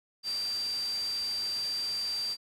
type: tone in noise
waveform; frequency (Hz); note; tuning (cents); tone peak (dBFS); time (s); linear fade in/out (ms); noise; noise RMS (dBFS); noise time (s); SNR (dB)
sine; 4699; D8; 0; -30; 0.23-2.37; 50; white; -42; 0.23-2.37; +9
effects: low-pass 10000 Hz 12 dB/octave